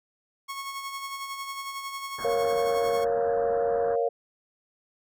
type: tone with tremolo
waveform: sawtooth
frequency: 1098 Hz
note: C#6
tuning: 17 cents flat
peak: -28 dBFS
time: 0.48-3.05 s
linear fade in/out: 20 ms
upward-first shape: sine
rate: 11 Hz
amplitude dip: 45%
type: low-pass noise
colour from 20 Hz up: white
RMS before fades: -41 dBFS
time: 2.18-3.96 s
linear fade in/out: 5 ms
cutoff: 1700 Hz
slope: 96 dB/octave
type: chord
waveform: sine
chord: Bb minor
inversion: none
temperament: equal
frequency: 466.2 / 554.4 / 698.5 Hz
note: Bb4 / Db5 / F5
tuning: 0 / 0 / 0 cents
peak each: -25 / -28 / -29 dBFS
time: 2.24-4.09 s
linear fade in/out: 10 ms
effects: none